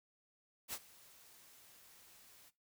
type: noise with ADSR envelope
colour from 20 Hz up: white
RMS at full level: -41 dBFS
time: 0.68-2.51 s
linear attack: 52 ms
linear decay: 53 ms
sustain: -21 dB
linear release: 31 ms
effects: noise-tail reverb RT60 0.2 s tail -17 dB re dry